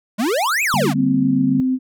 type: exponential two-way sweep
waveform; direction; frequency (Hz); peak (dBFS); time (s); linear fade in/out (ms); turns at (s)
square; up then down; 194.3 to 2637 to 194.3; -17; 0.18-0.94; 20; 0.63
type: chord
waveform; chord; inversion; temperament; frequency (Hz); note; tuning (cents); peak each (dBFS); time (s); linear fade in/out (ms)
sine; G minor; second; equal; 146.83 / 196 / 233.1; D3 / G3 / Bb3; 0 / 0 / 0; -22 / -22 / -23; 0.74-1.6; 0
type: tone with pitch glide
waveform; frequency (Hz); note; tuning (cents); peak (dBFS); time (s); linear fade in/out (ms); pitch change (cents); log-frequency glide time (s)
sine; 260 to 258.2; C4 to C4; -11 to -23; -15; 0.94-1.79; 50; -12; 1.6-1.67
effects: none